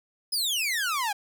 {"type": "exponential sweep", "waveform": "sawtooth", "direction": "down", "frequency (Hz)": [5170, 784], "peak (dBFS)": -22, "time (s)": [0.32, 1.13], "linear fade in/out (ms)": 10, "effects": []}